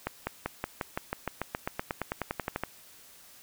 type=accelerating click train; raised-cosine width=0.5 ms; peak=-15 dBFS; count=21; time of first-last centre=0.07-2.636 s; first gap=200 ms; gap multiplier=0.95; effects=white hiss -54 dBFS RMS until 3.42 s